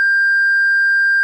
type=tone with tanh clipping; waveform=triangle; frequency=1593 Hz; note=G6; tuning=27 cents sharp; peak=-11 dBFS; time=0-1.23 s; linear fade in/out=0 ms; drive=5 dB; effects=none